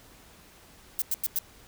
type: noise bursts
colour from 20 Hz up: violet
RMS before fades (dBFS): -27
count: 4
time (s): 0.99-1.387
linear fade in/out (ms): 0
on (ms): 28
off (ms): 95
effects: pink hiss -54 dBFS RMS until 1.67 s